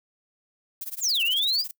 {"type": "noise with tremolo", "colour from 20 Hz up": "violet", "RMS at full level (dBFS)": -32, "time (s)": [0.81, 1.71], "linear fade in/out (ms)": 2, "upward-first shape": "sine", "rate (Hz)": 18, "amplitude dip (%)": 95}
{"type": "exponential two-way sweep", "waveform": "sine", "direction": "down then up", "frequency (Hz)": [7880, 2637, 5070], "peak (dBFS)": -21, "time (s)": [1, 1.65], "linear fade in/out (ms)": 50, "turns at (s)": 1.23}
{"effects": ["noise-tail reverb RT60 0.1 s tail -24 dB re dry"]}